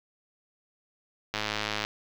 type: click train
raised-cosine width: 0.2 ms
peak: -11 dBFS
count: 55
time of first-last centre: 1.34-1.849 s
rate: 106 Hz
effects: low-pass 5000 Hz 12 dB/octave + 7-bit